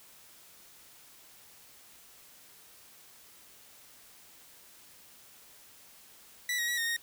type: tone with pitch steps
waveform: sawtooth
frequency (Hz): 1964 / 1890 / 1930 / 1846 / 1863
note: B6 / A#6 / B6 / A#6 / A#6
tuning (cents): -10 / +23 / -40 / -17 / -2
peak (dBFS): -26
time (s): 6.49-6.965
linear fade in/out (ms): 2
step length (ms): 95
effects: white hiss -56 dBFS RMS until 7.02 s